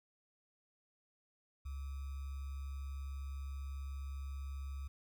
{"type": "tone with sample-and-hold", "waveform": "sine", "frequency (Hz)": 68.7, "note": "C#2", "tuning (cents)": -15, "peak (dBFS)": -40, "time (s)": [1.65, 4.88], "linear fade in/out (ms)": 10, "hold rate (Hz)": 1225, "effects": []}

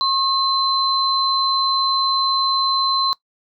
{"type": "tone pair together", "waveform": "sine", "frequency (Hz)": [1078, 4070], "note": ["C#6", "C8"], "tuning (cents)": [-49, -49], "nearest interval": "octave + major seventh", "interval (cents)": 2300, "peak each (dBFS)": -19, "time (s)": [0.01, 3.13], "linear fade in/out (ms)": 0, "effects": ["noise-tail reverb RT60 0.1 s tail -21 dB re dry"]}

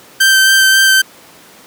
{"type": "tone with vibrato", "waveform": "sawtooth", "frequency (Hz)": 1558, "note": "G6", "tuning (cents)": -11, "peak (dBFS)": -3, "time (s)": [0.2, 1.02], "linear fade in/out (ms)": 10, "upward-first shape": "sine", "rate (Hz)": 3.7, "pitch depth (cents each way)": 12, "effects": ["pink hiss -40 dBFS RMS until 1.66 s", "high-pass 200 Hz 12 dB/octave"]}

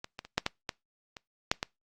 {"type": "clicks", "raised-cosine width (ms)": 0.2, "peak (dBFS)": [-22, -20, -28, -7, -10, -14, -25, -6, -13], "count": 9, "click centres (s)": [0.044, 0.191, 0.25, 0.38, 0.464, 0.692, 1.168, 1.515, 1.629], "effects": ["noise-tail reverb RT60 0.2 s tail -24 dB re dry", "Opus 48 kbps"]}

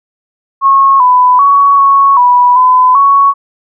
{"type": "tone with pitch steps", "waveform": "sine", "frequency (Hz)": [1092, 998, 1121, 1107, 982, 1010, 1113], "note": ["C#6", "B5", "C#6", "C#6", "B5", "B5", "C#6"], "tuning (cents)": [-26, 18, 19, -3, -10, 39, 7], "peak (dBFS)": -3, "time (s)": [0.61, 3.34], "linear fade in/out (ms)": 50, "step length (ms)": 390, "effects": []}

